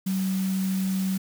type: tone in noise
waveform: sine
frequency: 190 Hz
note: F#3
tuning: 46 cents sharp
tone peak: -23 dBFS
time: 0.06-1.18 s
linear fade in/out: 10 ms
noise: white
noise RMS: -39 dBFS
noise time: 0.06-1.18 s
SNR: +13 dB
effects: none